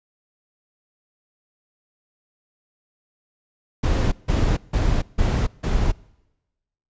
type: noise bursts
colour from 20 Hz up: brown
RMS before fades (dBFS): -19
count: 5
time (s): 3.83-5.92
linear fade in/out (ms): 10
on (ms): 290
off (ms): 160
effects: noise-tail reverb RT60 1.0 s tail -24 dB re dry + resampled to 16000 Hz